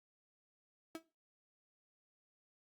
35% pulse tone with exponential decay, 324.5 Hz, E4, 27 cents flat, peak -37 dBFS, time 0.95-1.03 s, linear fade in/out 1 ms, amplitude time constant 17 ms, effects noise-tail reverb RT60 0.3 s tail -18 dB re dry + Opus 48 kbps

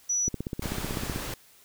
sine tone, 5900 Hz, F#8, 6 cents flat, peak -24 dBFS, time 0.09-0.29 s, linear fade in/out 10 ms
click train, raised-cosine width 3 ms, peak -18 dBFS, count 15, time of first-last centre 0.28-1.161 s, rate 15.9 Hz
pink noise, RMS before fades -35 dBFS, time 0.62-1.34 s, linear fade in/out 2 ms
effects white hiss -57 dBFS RMS until 1.64 s

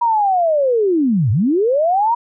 sine linear two-way sweep, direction down then up, 964 to 94.7 to 964 Hz, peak -12 dBFS, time 0.01-2.15 s, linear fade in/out 10 ms, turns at 1.31 s, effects none

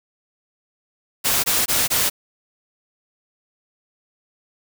white noise bursts, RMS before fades -19 dBFS, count 4, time 1.24-2.1 s, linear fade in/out 20 ms, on 200 ms, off 20 ms, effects none

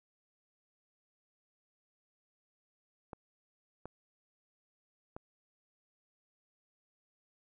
clicks, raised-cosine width 1 ms, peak -29 dBFS, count 3, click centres 3.132 / 3.856 / 5.165 s, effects none

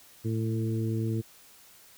harmonic tone with a mistuned harmonic, 111.5 Hz, A2, 23 cents sharp, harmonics 1 / 2 / 3 / 4, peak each -28 / -34 / -34 / -40 dBFS, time 0.24-1.22 s, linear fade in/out 20 ms, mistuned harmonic 1, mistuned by +19 cents, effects white hiss -55 dBFS RMS until 1.97 s

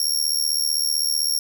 25% pulse tone with amplitude modulation, 5540 Hz, F8, 15 cents flat, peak -11 dBFS, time 0-1.39 s, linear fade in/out 2 ms, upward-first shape sine, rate 75.7 Hz, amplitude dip 85%, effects none

